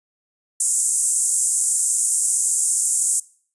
pink band-pass noise, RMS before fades -20 dBFS, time 0.6-3.2 s, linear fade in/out 5 ms, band 7300 to 9800 Hz, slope 48 dB/octave, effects noise-tail reverb RT60 0.5 s tail -22 dB re dry + resampled to 24000 Hz

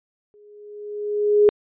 sine tone with exponential growth, 415.8 Hz, G#4, 2 cents sharp, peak -9 dBFS, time 0.34-1.49 s, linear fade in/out 0 ms, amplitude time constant 250 ms, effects resampled to 8000 Hz

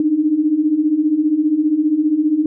sine beating tone pair, 293.7 / 308.7 Hz, D4 / D#4, 0 / -14 cents, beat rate 15 Hz, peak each -19 / -14 dBFS, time 0-2.46 s, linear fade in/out 2 ms, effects none

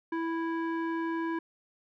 square tone with low-pass filter, 329.6 Hz, E4, in tune, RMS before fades -32 dBFS, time 0.12-1.39 s, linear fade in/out 5 ms, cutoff 1500 Hz, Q 1.9, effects none

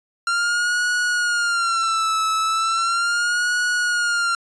45% pulse tone with vibrato, 1380 Hz, F6, 21 cents flat, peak -18 dBFS, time 0.27-4.35 s, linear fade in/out 2 ms, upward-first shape sine, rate 0.37 Hz, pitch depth 97 cents each way, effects resampled to 22050 Hz

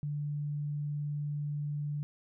sine tone, 146.83 Hz, D3, in tune, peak -32 dBFS, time 0.03-2.03 s, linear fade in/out 0 ms, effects none

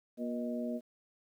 harmonic tone with a mistuned harmonic, 119.7 Hz, A#2, 46 cents sharp, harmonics 2 / 3 / 4 / 5, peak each -35 / -45 / -44 / -40 dBFS, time 0.17-0.81 s, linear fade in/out 50 ms, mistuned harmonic 5, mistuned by +60 cents, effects 11-bit

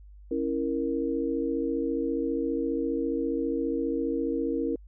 sine chord, A# diminished, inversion first, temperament equal with one note detuned, 274.8 / 329.6 / 466.2 Hz, C#4 / E4 / A#4, -15 / 0 / 0 cents, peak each -30 dBFS, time 0.31-4.76 s, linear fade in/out 5 ms, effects added 50 Hz sine -46 dBFS peak until 4.87 s

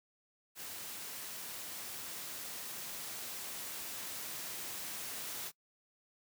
white noise with level ramp, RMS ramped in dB -45 to -42 dBFS, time 0.55-5.52 s, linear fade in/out 50 ms, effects noise-tail reverb RT60 0.1 s tail -23 dB re dry + high-pass 100 Hz 12 dB/octave

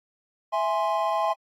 triangle chord, E augmented, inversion none, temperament equal, 659.3 / 830.6 / 1046.5 Hz, E5 / G#5 / B#5, 0 / 0 / 0 cents, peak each -25 dBFS, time 0.52-1.34 s, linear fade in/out 20 ms, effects AAC 48 kbps

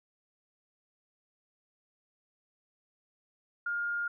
sine tone, 1414 Hz, F6, 21 cents sharp, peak -30 dBFS, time 3.66-4.08 s, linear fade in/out 5 ms, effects none

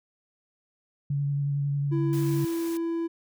sine tone with vibrato, 142 Hz, C#3, 42 cents sharp, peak -24 dBFS, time 1.1-2.45 s, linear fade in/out 5 ms, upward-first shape sine, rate 11 Hz, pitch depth 16 cents each way
triangle tone, 333.4 Hz, E4, 20 cents sharp, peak -24 dBFS, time 1.91-3.08 s, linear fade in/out 20 ms
white noise, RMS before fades -43 dBFS, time 2.13-2.77 s, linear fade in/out 0 ms
effects none

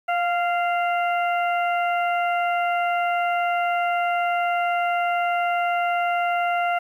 harmonic tone with a mistuned harmonic, 693 Hz, F5, 14 cents flat, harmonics 1 / 2 / 3 / 4, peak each -21 / -27 / -31 / -33 dBFS, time 0.08-6.79 s, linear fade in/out 10 ms, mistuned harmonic 1, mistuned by +22 cents, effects 9-bit

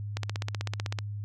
click train, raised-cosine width 0.2 ms, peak -15 dBFS, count 14, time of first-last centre 0.17-0.988 s, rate 15.9 Hz, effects added 103 Hz sine -33 dBFS peak until 1.24 s

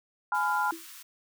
sine chord, F diminished, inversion first, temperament just, 838.1 / 1005.8 / 1396.9 Hz, Ab5 / Cb6 / F6, +16 / +31 / 0 cents, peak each -29 dBFS, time 0.32-0.71 s, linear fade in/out 2 ms
white high-pass noise, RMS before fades -47 dBFS, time 0.34-1.03 s, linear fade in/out 10 ms, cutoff 970 Hz, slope 96 dB/octave
sine tone with exponential decay, 329.6 Hz, E4, in tune, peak -32 dBFS, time 0.72-0.87 s, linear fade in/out 5 ms, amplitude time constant 31 ms
effects none

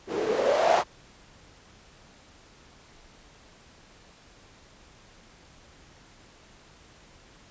violet noise with low-pass filter sweep, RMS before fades -24 dBFS, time 0.07-0.84 s, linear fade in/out 50 ms, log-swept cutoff 360 to 770 Hz, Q 5.6, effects pink hiss -54 dBFS RMS until 7.5 s + resampled to 16000 Hz

